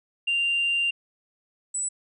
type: tone pair in turn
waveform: sine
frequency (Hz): 2784 / 7922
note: F7 / B8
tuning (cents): -6 / +4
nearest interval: octave + tritone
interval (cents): 1810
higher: second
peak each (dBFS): -20 / -25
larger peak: first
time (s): 0.27-0.91 / 1.74-1.89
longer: first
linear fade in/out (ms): 10
effects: tanh soft clip ceiling -18 dBFS